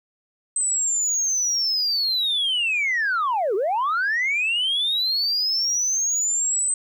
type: linear two-way sweep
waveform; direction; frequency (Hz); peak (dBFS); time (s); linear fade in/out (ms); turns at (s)
sine; down then up; 8220 to 362.2 to 8220; -18; 0.56-6.74; 2; 3.55
effects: tanh soft clip ceiling -17 dBFS + 10-bit